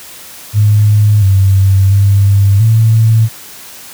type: tone with pitch steps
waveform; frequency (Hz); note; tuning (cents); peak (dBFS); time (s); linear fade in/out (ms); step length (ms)
sine; 104.9 / 96.7 / 99.5 / 111.7; G#2 / G2 / G2 / A2; +18 / -23 / +26 / +27; -4; 0.53-3.29; 50; 690
effects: white hiss -32 dBFS RMS until 3.93 s + high-pass 60 Hz 12 dB/octave